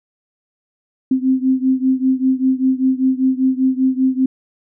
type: beating tone pair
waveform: sine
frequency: 259.3 / 264.4 Hz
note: C4 / C4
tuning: -15 / +18 cents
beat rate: 5.1 Hz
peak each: -15 / -17 dBFS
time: 1.11-4.26 s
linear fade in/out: 5 ms
effects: none